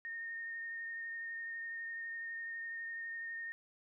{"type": "tone with vibrato", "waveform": "sine", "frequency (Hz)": 1837, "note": "A#6", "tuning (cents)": -26, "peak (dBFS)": -40, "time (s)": [0.05, 3.52], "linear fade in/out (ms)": 0, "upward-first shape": "triangle", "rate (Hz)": 12, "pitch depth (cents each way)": 18, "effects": []}